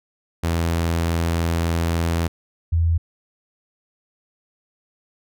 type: tone pair in turn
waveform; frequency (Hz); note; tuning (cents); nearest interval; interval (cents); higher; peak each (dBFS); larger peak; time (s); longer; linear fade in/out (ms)
sawtooth / sine; 83.6 / 83.24; E2 / E2; +25 / +17; unison; 8; first; -15; neither; 0.43-2.28 / 2.72-2.98; first; 10
effects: none